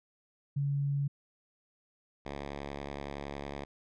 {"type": "tone pair in turn", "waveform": ["sine", "5% pulse"], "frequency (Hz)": [141.2, 70.76], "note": ["C#3", "C#2"], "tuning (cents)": [32, 36], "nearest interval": "octave", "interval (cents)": 1196, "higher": "first", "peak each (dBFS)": [-28, -27], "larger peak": "second", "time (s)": [[0.56, 1.08], [2.25, 3.65]], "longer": "second", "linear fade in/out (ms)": 10, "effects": ["low-pass 4000 Hz 12 dB/octave"]}